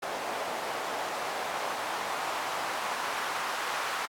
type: noise with band-pass filter sweep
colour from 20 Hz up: white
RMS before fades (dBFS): -34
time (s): 0.02-4.06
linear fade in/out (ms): 10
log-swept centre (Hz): 680 to 1100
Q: 1.6
effects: AAC 64 kbps